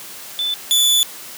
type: tone pair in turn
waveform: sine / sawtooth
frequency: 3512 / 3472 Hz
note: A7 / A7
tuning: -4 / -24 cents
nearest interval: unison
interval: 20 cents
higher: first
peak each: -18 / -9 dBFS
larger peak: second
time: 0.39-0.54 / 0.71-1.03 s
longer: second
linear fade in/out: 0 ms
effects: white hiss -35 dBFS RMS until 1.37 s + high-pass 150 Hz 12 dB/octave